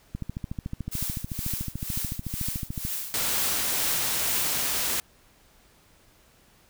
click train, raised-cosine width 5 ms, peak -19 dBFS, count 38, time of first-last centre 0.15-2.851 s, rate 13.7 Hz
blue noise with tremolo, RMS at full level -30 dBFS, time 0.91-4.71 s, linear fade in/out 20 ms, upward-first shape triangle, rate 2.1 Hz, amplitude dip 95%
white noise, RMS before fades -27 dBFS, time 3.14-5 s, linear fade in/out 0 ms
effects pink hiss -59 dBFS RMS until 6.69 s

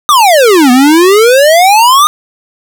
square exponential two-way sweep, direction down then up, 1244.5 to 242.1 to 1244.5 Hz, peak -3 dBFS, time 0.09-2.07 s, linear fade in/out 0 ms, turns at 0.71 s, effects none

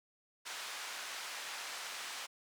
pink band-pass noise, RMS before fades -44 dBFS, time 0.45-2.27 s, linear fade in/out 20 ms, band 1100 to 7700 Hz, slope 12 dB/octave, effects none

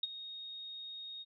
sine tone with ADSR envelope, 3729 Hz, A#7, in tune, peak -29 dBFS, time 0.03-1.25 s, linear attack 4 ms, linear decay 24 ms, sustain -14 dB, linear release 36 ms, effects none

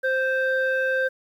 sine tone pair together, 523.3 / 1568 Hz, C5 / G6, 0 / 0 cents, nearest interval octave + perfect fifth, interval 1900 cents, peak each -21 dBFS, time 0.03-1.09 s, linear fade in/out 20 ms, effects tanh soft clip ceiling -17 dBFS + 9-bit

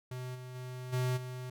square tone with level steps, 126.6 Hz, B2, 43 cents sharp, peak -39 / -44 / -41 / -30 / -40 dBFS, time 0.11-1.5 s, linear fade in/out 5 ms, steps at 0.34 / 0.54 / 0.92 / 1.16 s, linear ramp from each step 20 ms, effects none

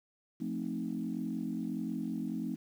sine chord, F dominant seventh, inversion none, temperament equal, 174.61 / 220 / 261.6 / 311.1 Hz, F3 / A3 / C4 / Eb4, 0 / 0 / 0 / 0 cents, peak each -40 / -37 / -38 / -40 dBFS, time 0.4-2.56 s, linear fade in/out 10 ms, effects tanh soft clip ceiling -24 dBFS + 10-bit

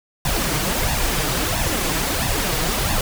pink noise with flanger, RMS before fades -21 dBFS, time 0.25-3.01 s, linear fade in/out 2 ms, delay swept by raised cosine 1.1 to 6.6 ms, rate 1.5 Hz, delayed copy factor +0.75, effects none

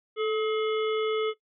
harmonic tone with a mistuned harmonic, 425.3 Hz, G#4, 41 cents sharp, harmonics 1 / 3 / 5 / 7 / 8, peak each -24 / -34 / -38 / -41 / -42 dBFS, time 0.16-1.34 s, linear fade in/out 50 ms, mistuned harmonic 1, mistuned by +46 cents, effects noise-tail reverb RT60 0.1 s tail -17 dB re dry

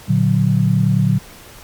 sine chord, Bb augmented, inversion none, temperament equal, 116.54 / 146.83 / 185 Hz, Bb2 / D3 / F#3, 0 / 0 / 0 cents, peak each -16 dBFS, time 0.08-1.19 s, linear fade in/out 20 ms, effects pink hiss -40 dBFS RMS until 1.63 s + MP3 96 kbps

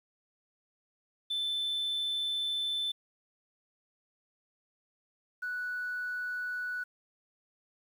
sine tone pair in turn, 3526 / 1478.2 Hz, A7 / F#6, +3 / -2 cents, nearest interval octave + minor third, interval 1505 cents, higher first, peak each -28 / -32 dBFS, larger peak first, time 1.3-2.92 / 5.42-6.84 s, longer first, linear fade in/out 10 ms, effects tanh soft clip ceiling -28 dBFS + 10-bit

